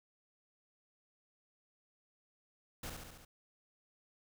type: noise with echo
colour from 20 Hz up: pink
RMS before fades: -43 dBFS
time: 2.83-2.9 s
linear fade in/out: 5 ms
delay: 70 ms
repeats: 5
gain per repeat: -3 dB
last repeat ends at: 3.25 s
effects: none